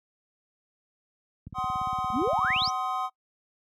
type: click train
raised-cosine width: 5 ms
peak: -27 dBFS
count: 22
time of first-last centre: 1.47-2.677 s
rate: 17.4 Hz
type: chord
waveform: triangle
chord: C diminished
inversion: second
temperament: just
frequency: 753.5 / 1046.5 / 1255.8 Hz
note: Gb5 / C6 / Eb6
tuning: +31 / 0 / +16 cents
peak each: -30 dBFS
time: 1.54-3.1 s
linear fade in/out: 50 ms
type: exponential sweep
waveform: sine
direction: up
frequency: 196 to 6270 Hz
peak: -24 dBFS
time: 2.12-2.71 s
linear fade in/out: 50 ms
effects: noise-tail reverb RT60 0.1 s tail -23 dB re dry + high-pass 60 Hz 12 dB/octave